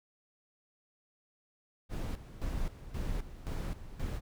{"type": "noise with tremolo", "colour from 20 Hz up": "brown", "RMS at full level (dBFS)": -35, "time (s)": [1.89, 4.21], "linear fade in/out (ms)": 50, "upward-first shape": "square", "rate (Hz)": 1.9, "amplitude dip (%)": 75, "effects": []}